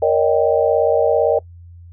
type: chord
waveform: sine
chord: Eb dominant seventh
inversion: second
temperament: equal with one note detuned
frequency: 466.2 / 564.7 / 622.3 / 784 Hz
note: Bb4 / Db5 / Eb5 / G5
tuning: 0 / +32 / 0 / 0 cents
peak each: -16 / -18 / -17 / -22 dBFS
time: 0.02-1.39 s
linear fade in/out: 5 ms
effects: noise-tail reverb RT60 0.1 s tail -23 dB re dry + added 86 Hz sine -37 dBFS peak until 1.92 s